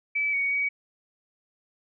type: tone with pitch steps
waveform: sine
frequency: 2302 / 2239 / 2261 Hz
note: D7 / C#7 / C#7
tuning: -35 / +17 / +34 cents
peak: -23 dBFS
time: 0.15-0.69 s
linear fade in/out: 10 ms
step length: 180 ms
effects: none